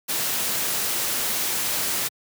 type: noise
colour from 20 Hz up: white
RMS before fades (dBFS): -25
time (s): 0.08-2.09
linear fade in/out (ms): 20
effects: high-pass 100 Hz 12 dB/octave